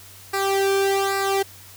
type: tone with flanger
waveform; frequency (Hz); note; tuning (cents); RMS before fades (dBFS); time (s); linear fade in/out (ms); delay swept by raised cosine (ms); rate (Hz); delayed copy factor
sawtooth; 392; G4; 0; -21; 0.33-1.43; 10; 0.31 to 1.05; 1.2; -0.85
effects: added 96 Hz sine -49 dBFS peak until 1.76 s + white hiss -45 dBFS RMS until 1.76 s